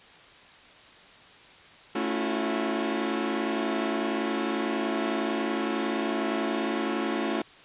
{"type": "chord", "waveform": "sawtooth", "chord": "F# minor seventh", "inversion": "first", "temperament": "equal with one note detuned", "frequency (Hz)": [220, 277.2, 329.6, 360.5], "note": ["A3", "C#4", "E4", "F#4"], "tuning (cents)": [0, 0, 0, -45], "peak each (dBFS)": -28, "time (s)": [1.95, 7.42], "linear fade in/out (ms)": 5, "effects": ["white hiss -51 dBFS RMS until 7.64 s", "resampled to 8000 Hz"]}